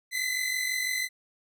sawtooth tone pair together, 2001 / 2047 Hz, B6 / C7, +22 / -38 cents, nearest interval unison, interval 40 cents, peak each -27 dBFS, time 0.11-1.09 s, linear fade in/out 50 ms, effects none

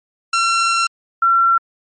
sawtooth / sine tone pair in turn, 1359 / 1359 Hz, F6 / F6, -48 / -48 cents, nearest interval unison, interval 0 cents, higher neither, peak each -10 dBFS, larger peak neither, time 0.33-0.87 / 1.22-1.58 s, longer first, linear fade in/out 5 ms, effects MP3 32 kbps

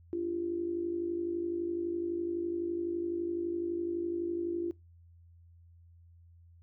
sine tone with amplitude modulation, 342.7 Hz, F4, 33 cents flat, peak -28 dBFS, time 0.13-4.71 s, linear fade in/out 0 ms, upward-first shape sine, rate 51.9 Hz, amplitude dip 65%, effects noise-tail reverb RT60 0.2 s tail -21 dB re dry + added 85 Hz sine -55 dBFS peak until 6.62 s

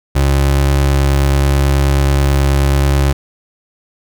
30% pulse tone, 69.3 Hz, C#2, in tune, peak -7 dBFS, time 0.15-3.13 s, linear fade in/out 10 ms, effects none

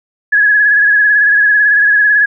sine tone with vibrato, 1679 Hz, G#6, 18 cents sharp, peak -6 dBFS, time 0.32-2.26 s, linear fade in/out 10 ms, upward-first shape sine, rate 18 Hz, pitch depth 42 cents each way, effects none

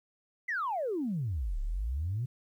sine exponential two-way sweep, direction down then up, 2072 to 32.99 to 130.5 Hz, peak -29 dBFS, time 0.48-2.26 s, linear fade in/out 10 ms, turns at 1.6 s, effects tanh soft clip ceiling -25 dBFS + 11-bit

